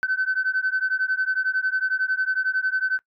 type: beating tone pair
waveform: sine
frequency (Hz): 1518 / 1529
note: F#6 / G6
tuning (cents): +44 / -44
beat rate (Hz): 11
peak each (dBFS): -23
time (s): 0.03-2.99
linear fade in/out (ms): 0
effects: noise-tail reverb RT60 0.1 s tail -21 dB re dry + tanh soft clip ceiling -15 dBFS